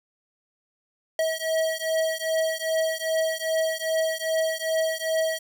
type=beating tone pair; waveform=square; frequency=641 / 643.5 Hz; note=E5 / E5; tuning=-49 / -42 cents; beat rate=2.5 Hz; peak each=-27 dBFS; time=1.19-5.39 s; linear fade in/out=2 ms; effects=none